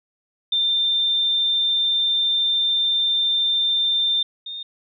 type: tone pair in turn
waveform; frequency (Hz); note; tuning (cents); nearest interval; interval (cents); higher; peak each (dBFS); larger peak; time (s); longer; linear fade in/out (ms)
sine; 3587 / 3654; A7 / A#7; +33 / -35; unison; 32; second; -17 / -29; first; 0.52-4.23 / 4.46-4.63; first; 5
effects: none